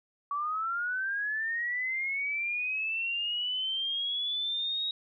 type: linear sweep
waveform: sine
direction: up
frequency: 1132 to 3805 Hz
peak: -29 dBFS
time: 0.31-4.91 s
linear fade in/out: 2 ms
effects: none